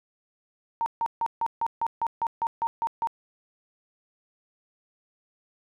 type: tone bursts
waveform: sine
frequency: 920 Hz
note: A#5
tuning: 23 cents flat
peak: -23 dBFS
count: 12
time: 0.81-3.072 s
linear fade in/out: 0 ms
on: 51 ms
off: 150 ms
effects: none